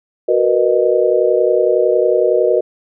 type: chord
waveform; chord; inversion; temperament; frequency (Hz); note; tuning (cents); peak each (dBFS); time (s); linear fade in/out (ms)
sine; B major seventh; second; just; 370.4 / 463 / 493.9 / 617.4; F#4 / A#4 / B4 / D#5; +2 / -12 / 0 / -14; -16; 0.28-2.61; 10
effects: none